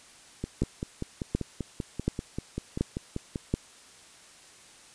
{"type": "two click trains", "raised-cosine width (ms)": 3, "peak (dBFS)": [-18, -12], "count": [16, 5], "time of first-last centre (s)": [[0.44, 3.358], [0.62, 3.54]], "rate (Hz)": [5.14, 1.37], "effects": ["white hiss -53 dBFS RMS until 4.94 s", "resampled to 22050 Hz"]}